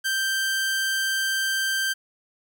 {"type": "tone", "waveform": "sawtooth", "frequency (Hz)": 1568, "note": "G6", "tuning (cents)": 0, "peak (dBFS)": -19, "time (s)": [0.04, 1.94], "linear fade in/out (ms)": 20, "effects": ["10-bit"]}